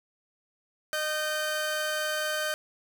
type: tone pair together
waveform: sawtooth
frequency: 613 / 1544.7 Hz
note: D#5 / G6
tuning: -26 / -26 cents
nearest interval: octave + major third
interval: 1600 cents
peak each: -27 dBFS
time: 0.93-2.54 s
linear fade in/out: 0 ms
effects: none

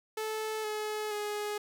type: tone with pitch steps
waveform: sawtooth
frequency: 435.5 / 426.3 / 417.3 Hz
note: A4 / G#4 / G#4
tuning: -18 / +45 / +8 cents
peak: -29 dBFS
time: 0.17-1.58 s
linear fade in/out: 5 ms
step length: 470 ms
effects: none

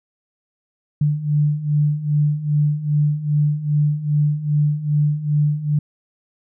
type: beating tone pair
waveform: sine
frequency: 146.83 / 149.33 Hz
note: D3 / D3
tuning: 0 / +29 cents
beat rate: 2.5 Hz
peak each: -21 / -17 dBFS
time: 1.01-5.79 s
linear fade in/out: 5 ms
effects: none

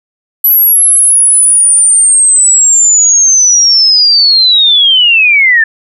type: linear sweep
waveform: sine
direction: down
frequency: 11840 to 1743 Hz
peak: -3 dBFS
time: 0.44-5.64 s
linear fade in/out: 5 ms
effects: none

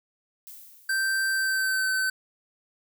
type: noise with exponential decay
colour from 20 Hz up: violet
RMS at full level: -42 dBFS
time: 0.47-1.58 s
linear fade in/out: 0 ms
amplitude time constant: 240 ms
type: tone with pitch glide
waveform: square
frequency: 1563 to 1530.8 Hz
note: G6 to G6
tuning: -6 to -42 cents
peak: -24 dBFS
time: 0.89-2.1 s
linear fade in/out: 5 ms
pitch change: -36 cents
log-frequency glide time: 1.28-1.9 s
effects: none

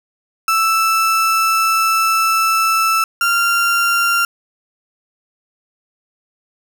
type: tone pair in turn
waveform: 35% pulse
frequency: 1321 / 1384.6 Hz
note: E6 / F6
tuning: +3 / -15 cents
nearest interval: minor second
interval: 82 cents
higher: second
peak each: -11 dBFS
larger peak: neither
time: 0.48-3.04 / 3.21-4.25 s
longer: first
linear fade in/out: 2 ms
effects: none

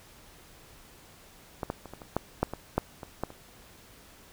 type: clicks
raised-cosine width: 1 ms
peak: -17 / -16 / -28 / -27 / -29 / -12 / -10 / -20 / -10 / -25 / -15 / -30 dBFS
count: 12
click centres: 1.632 / 1.701 / 1.857 / 1.936 / 2.018 / 2.166 / 2.43 / 2.536 / 2.78 / 3.032 / 3.236 / 3.304 s
effects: pink hiss -54 dBFS RMS until 4.32 s

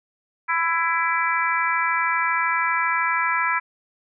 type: harmonic tone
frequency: 332.7 Hz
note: E4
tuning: 16 cents sharp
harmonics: 3 / 4 / 5 / 6 / 7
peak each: -24 / -25 / -26 / -27 / -27 dBFS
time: 0.48-3.6 s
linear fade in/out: 20 ms
effects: none

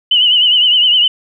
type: tone with vibrato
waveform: sine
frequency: 2960 Hz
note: F#7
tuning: in tune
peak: -7 dBFS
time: 0.11-1.08 s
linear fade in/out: 5 ms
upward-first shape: triangle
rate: 9.8 Hz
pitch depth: 85 cents each way
effects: none

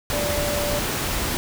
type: tone in noise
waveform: sine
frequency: 584 Hz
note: D5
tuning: 10 cents flat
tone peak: -25 dBFS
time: 0.13-0.79 s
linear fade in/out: 0 ms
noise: pink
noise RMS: -25 dBFS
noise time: 0.1-1.37 s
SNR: -3 dB
effects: none

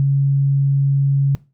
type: tone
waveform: sine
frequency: 138.59 Hz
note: C#3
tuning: in tune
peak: -12 dBFS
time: 0-1.35 s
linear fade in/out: 0 ms
effects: noise-tail reverb RT60 0.3 s tail -20 dB re dry

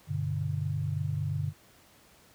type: chord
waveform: sine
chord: G major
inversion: none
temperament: equal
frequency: 98 / 123.47 / 146.83 Hz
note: G2 / B2 / D3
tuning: 0 / 0 / 0 cents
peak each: -32 / -36 / -31 dBFS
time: 0.07-1.53 s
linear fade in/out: 50 ms
effects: pink hiss -59 dBFS RMS until 2.34 s + high-pass 60 Hz 12 dB/octave

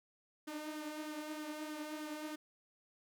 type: tone with flanger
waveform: sawtooth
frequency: 304.7 Hz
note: D#4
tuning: 36 cents flat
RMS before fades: -44 dBFS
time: 0.47-2.36 s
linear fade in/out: 10 ms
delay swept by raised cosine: 0.58 to 4.78 ms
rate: 3.2 Hz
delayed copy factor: +0.5
effects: none

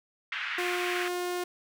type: band-pass noise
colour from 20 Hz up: white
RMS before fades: -34 dBFS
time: 0.32-1.08 s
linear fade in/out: 2 ms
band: 1400 to 2500 Hz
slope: 24 dB/octave
type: tone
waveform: sawtooth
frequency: 356.6 Hz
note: F4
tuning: 36 cents sharp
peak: -26 dBFS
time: 0.58-1.44 s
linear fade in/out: 5 ms
effects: none

